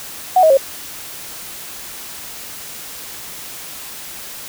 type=tone with pitch steps; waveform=sine; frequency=740 / 633.1 / 541.7 Hz; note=F#5 / D#5 / C#5; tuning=0 / +30 / -40 cents; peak=-7 dBFS; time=0.36-0.573 s; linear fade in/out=5 ms; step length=71 ms; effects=white hiss -32 dBFS RMS until 4.48 s